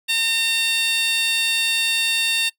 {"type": "tone with high-pass filter", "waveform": "15% pulse", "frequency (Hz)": 910, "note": "A#5", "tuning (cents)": -42, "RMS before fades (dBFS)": -20, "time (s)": [0.08, 2.5], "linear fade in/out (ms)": 20, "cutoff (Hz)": 3100, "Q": 1.9, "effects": ["noise-tail reverb RT60 0.1 s tail -19 dB re dry"]}